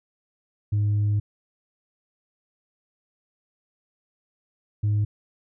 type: tone pair in turn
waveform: sine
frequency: 103.83 / 104.55 Hz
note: G#2 / G#2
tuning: 0 / +12 cents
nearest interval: unison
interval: 12 cents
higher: second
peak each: -17 dBFS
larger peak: neither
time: 0.72-1.2 / 4.83-5.05 s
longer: first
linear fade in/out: 10 ms
effects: tanh soft clip ceiling -18 dBFS